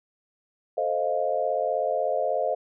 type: chord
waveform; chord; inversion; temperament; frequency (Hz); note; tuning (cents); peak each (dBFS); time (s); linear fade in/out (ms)
sine; F dominant seventh; first; equal; 440 / 523.3 / 622.3 / 698.5; A4 / C5 / Eb5 / F5; 0 / 0 / 0 / 0; -32 / -28 / -27 / -28; 0.77-2.55; 10
effects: none